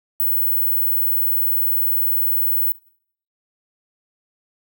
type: tone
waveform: sine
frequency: 15980 Hz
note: B9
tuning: 19 cents sharp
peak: -13 dBFS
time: 0.2-2.72 s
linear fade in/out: 0 ms
effects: noise-tail reverb RT60 0.6 s tail -24 dB re dry + tanh soft clip ceiling -15 dBFS